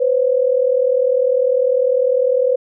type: tone pair together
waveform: sine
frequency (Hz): 500 / 540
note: B4 / C#5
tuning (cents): +21 / -45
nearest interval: minor second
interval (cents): 134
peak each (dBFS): -14 / -17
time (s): 0-2.56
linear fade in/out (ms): 10
effects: none